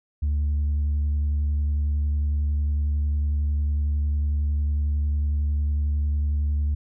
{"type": "tone with vibrato", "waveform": "sine", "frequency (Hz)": 73.42, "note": "D2", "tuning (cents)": 0, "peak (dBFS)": -18, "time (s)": [0.22, 6.75], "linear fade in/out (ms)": 10, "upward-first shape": "square", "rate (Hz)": 11, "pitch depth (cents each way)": 13, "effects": ["tanh soft clip ceiling -19 dBFS"]}